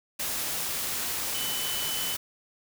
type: tone in noise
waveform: sine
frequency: 3011 Hz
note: F#7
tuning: 30 cents sharp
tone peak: -34 dBFS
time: 1.34-2.15 s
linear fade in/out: 10 ms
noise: white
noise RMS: -31 dBFS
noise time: 0.19-2.17 s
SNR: -6 dB
effects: none